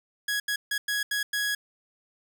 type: tone bursts at uneven times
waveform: sawtooth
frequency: 1665 Hz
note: G#6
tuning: 4 cents sharp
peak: -22 dBFS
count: 6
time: 0.28-0.4 / 0.48-0.56 / 0.71-0.78 / 0.88-1.03 / 1.11-1.23 / 1.33-1.55 s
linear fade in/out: 5 ms
effects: none